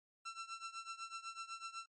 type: tone with tremolo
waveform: sawtooth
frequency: 1346 Hz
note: E6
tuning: 36 cents sharp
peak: -38 dBFS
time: 0.25-1.86 s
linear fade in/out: 10 ms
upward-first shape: triangle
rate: 8 Hz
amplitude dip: 90%
effects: MP3 32 kbps